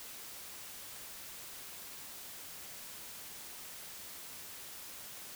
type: silence
effects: white hiss -48 dBFS RMS until 5.35 s